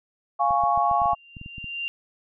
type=chord; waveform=sine; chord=Db major; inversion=first; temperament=equal; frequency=698.5 / 830.6 / 1108.7 Hz; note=F5 / Ab5 / Db6; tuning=0 / 0 / 0 cents; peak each=-23 dBFS; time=0.39-1.15 s; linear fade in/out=20 ms
type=clicks; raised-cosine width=5 ms; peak=-27 dBFS; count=12; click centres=0.508 / 0.637 / 0.776 / 0.913 / 1.018 / 1.058 / 1.133 / 1.368 / 1.414 / 1.461 / 1.582 / 1.643 s
type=tone with exponential growth; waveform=sine; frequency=2781 Hz; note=F7; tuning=8 cents flat; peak=-25 dBFS; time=0.82-1.88 s; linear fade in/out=0 ms; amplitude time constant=230 ms
effects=none